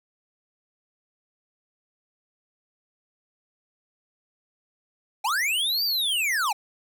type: linear two-way sweep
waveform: square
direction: up then down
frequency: 752 to 4782 to 752 Hz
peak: -23 dBFS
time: 5.24-6.53 s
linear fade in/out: 10 ms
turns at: 5.84 s
effects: none